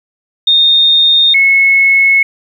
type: tone pair in turn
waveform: sine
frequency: 3671 / 2189 Hz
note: A#7 / C#7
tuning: -27 / -22 cents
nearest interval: major sixth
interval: 895 cents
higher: first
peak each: -5 dBFS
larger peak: neither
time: 0.47-1.34 / 1.34-2.23 s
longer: second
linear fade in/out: 5 ms
effects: 7-bit